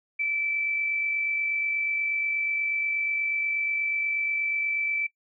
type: tone with amplitude modulation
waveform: sine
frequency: 2321 Hz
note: D7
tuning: 21 cents flat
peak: -23 dBFS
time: 0.19-5.07 s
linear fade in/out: 10 ms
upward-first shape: sine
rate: 48.3 Hz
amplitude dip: 30%
effects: noise-tail reverb RT60 0.1 s tail -21 dB re dry